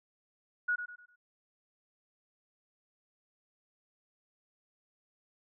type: tone with echo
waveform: sine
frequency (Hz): 1456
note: F#6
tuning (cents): -28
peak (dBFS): -27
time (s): 0.68-0.76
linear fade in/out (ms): 10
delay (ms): 100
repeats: 4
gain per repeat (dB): -9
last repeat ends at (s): 1.16
effects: none